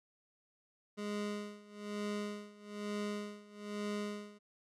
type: tone with tremolo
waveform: 25% pulse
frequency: 207.1 Hz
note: G#3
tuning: 5 cents flat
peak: -32 dBFS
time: 0.97-4.39 s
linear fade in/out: 20 ms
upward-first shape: sine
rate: 1.1 Hz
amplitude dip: 90%
effects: low-pass 8000 Hz 12 dB/octave